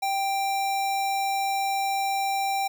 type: tone with sample-and-hold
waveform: sine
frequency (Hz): 784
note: G5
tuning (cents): 0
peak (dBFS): -23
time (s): 0.02-2.68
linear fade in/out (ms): 10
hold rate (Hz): 3150
effects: none